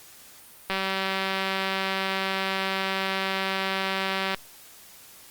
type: click train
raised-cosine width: 0.3 ms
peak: -11 dBFS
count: 701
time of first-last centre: 0.7-4.346 s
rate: 192 Hz
effects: white hiss -49 dBFS RMS until 5.3 s + Opus 48 kbps